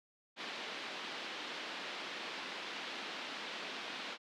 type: band-pass noise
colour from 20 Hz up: white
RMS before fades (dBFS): -44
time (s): 0.36-4.18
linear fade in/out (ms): 50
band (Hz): 210 to 3900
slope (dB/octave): 24
effects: none